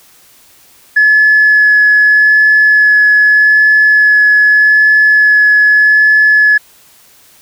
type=tone with vibrato; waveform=sine; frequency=1708 Hz; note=G#6; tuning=48 cents sharp; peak=-3 dBFS; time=0.96-6.58 s; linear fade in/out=10 ms; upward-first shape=sine; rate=0.82 Hz; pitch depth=9 cents each way; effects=tanh soft clip ceiling 0 dBFS + white hiss -44 dBFS RMS until 7.41 s